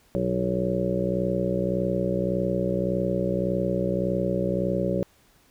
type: harmonic tone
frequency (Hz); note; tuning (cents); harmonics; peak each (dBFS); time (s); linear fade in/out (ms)
61.74; B1; 0; 1 / 2 / 3 / 5 / 6 / 7 / 8 / 9; -39 / -32 / -27 / -33 / -31 / -32 / -36 / -28; 0.15-5.03; 0
effects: pink hiss -60 dBFS RMS until 5.5 s